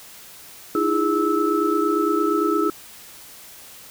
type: tone cluster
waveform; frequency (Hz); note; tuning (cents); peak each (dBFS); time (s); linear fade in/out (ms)
sine; 309.7 / 338.4 / 412.1 / 1308; D#4 / E4 / G#4 / E6; -8 / +45 / -13 / -14; -23; 0.75-2.7; 2
effects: white hiss -43 dBFS RMS until 3.9 s